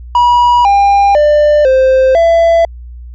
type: tone with pitch steps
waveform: triangle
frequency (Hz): 968 / 801 / 595 / 523 / 669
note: B5 / G5 / D5 / C5 / E5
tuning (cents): -35 / +37 / +22 / -1 / +25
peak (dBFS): -3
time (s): 0.15-2.65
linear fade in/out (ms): 2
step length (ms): 500
effects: added 60 Hz sine -26 dBFS peak until 3.14 s + resampled to 16000 Hz